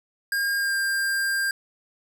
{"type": "tone with pitch glide", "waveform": "square", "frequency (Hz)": [1615, 1595.5], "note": ["G#6", "G6"], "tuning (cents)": [-49, 30], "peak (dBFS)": -23, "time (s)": [0.32, 1.51], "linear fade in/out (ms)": 2, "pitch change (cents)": -21, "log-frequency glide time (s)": [0.57, 0.76], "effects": []}